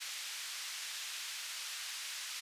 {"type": "band-pass noise", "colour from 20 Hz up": "white", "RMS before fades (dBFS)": -43, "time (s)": [0, 2.41], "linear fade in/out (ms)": 20, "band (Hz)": [1700, 5900], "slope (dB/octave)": 12, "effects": ["resampled to 32000 Hz"]}